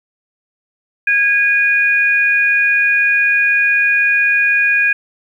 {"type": "tone pair together", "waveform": "sine", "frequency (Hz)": [1642, 2456], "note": ["G#6", "D#7"], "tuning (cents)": [-20, -23], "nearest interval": "perfect fifth", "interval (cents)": 697, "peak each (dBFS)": -13, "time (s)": [1.07, 4.93], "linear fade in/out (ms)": 5, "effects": ["8-bit"]}